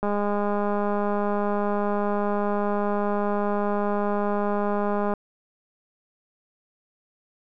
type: click train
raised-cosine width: 1 ms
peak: -13 dBFS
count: 1048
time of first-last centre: 0.03-5.137 s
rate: 205 Hz
effects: none